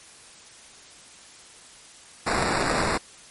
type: noise with sample-and-hold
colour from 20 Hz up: white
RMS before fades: -24 dBFS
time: 2.26-2.98 s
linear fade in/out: 10 ms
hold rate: 3150 Hz
effects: white hiss -48 dBFS RMS until 3.3 s + MP3 48 kbps